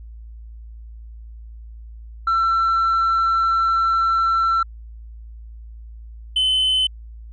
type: tone pair in turn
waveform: sine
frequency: 1344 / 3043 Hz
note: E6 / F#7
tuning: +33 / +48 cents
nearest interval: octave + major second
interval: 1415 cents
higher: second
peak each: -13 dBFS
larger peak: neither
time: 2.27-4.63 / 6.36-6.87 s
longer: first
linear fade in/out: 5 ms
effects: tanh soft clip ceiling -14 dBFS + added 56 Hz sine -35 dBFS peak until 7.32 s